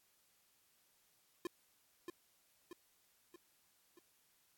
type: tone with echo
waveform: square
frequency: 349.2 Hz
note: F4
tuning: in tune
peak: -39 dBFS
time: 1.45-1.47 s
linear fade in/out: 2 ms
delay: 630 ms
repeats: 4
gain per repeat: -5 dB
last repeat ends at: 3.99 s
effects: white hiss -74 dBFS RMS until 4.57 s + AAC 64 kbps